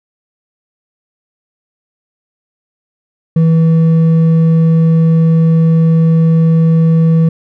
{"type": "tone with hard clipping", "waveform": "sine", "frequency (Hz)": 162.8, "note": "E3", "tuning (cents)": -21, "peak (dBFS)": -7, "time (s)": [3.36, 7.29], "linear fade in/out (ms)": 5, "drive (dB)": 4, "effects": []}